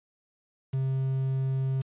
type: tone with quantisation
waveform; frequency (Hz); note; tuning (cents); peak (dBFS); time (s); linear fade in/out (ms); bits
triangle; 133.1; C3; +30; -23; 0.73-1.82; 10; 8
effects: resampled to 8000 Hz